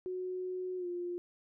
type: tone with pitch glide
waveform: sine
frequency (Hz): 367.5 to 352.1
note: F#4 to F4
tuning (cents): -12 to +14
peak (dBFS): -35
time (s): 0.06-1.18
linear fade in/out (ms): 0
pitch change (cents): -74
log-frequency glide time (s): 0.77-0.87
effects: none